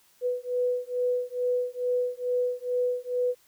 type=beating tone pair; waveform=sine; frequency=493.9 / 496.2 Hz; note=B4 / B4; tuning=0 / +8 cents; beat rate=2.3 Hz; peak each=-28 dBFS; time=0.21-3.35 s; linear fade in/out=50 ms; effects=white hiss -62 dBFS RMS until 3.47 s